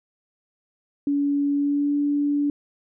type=tone with pitch glide; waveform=sine; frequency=284.8 to 288.9 Hz; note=C#4 to D4; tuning=+47 to -28 cents; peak=-19 dBFS; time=1.07-2.5 s; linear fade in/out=2 ms; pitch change=+25 cents; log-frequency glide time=1.53-1.96 s; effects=none